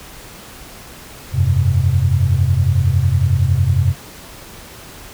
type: chord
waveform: sine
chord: F suspended second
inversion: none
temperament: just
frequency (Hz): 87.31 / 98.22 / 130.96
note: F2 / G2 / C3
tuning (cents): 0 / +4 / +2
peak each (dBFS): -16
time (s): 1.32-3.95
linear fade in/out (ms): 50
effects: pink hiss -37 dBFS RMS until 5.13 s